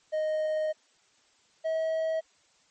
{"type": "tone pair in turn", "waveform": "triangle", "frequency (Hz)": [621, 641.8], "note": ["D#5", "E5"], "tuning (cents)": [-3, -46], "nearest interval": "minor second", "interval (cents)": 57, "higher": "second", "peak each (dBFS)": -24, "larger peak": "neither", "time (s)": [[0.12, 0.73], [1.64, 2.21]], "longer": "first", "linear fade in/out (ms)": 20, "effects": ["white hiss -65 dBFS RMS until 2.7 s", "MP3 32 kbps"]}